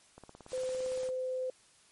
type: click train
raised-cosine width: 1 ms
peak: -35 dBFS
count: 17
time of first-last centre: 0.18-1.089 s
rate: 17.6 Hz
type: noise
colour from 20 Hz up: white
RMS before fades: -48 dBFS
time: 0.47-1.11 s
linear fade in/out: 50 ms
type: tone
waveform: sine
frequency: 513 Hz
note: C5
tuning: 34 cents flat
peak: -32 dBFS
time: 0.53-1.5 s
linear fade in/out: 2 ms
effects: white hiss -63 dBFS RMS until 1.91 s + MP3 48 kbps